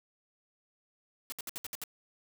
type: noise bursts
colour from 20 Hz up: white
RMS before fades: -39 dBFS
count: 7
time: 1.3-1.838 s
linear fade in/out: 0 ms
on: 22 ms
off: 64 ms
effects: none